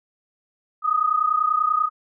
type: tone pair together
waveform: sine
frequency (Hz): 1227.8 / 1258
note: D#6 / D#6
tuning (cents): -23 / +19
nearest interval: unison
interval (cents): 42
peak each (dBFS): -21 / -20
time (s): 0.82-1.9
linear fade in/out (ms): 50
effects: none